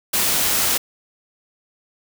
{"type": "noise", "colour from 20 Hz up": "white", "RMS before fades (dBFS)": -19, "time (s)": [0.13, 0.78], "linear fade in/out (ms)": 10, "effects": []}